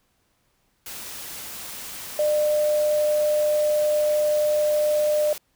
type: tone in noise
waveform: sine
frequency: 601 Hz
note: D5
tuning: 40 cents sharp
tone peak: -18 dBFS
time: 2.19-5.33 s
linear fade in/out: 2 ms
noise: white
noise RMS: -36 dBFS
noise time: 0.86-5.38 s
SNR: +15 dB
effects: pink hiss -68 dBFS RMS until 5.55 s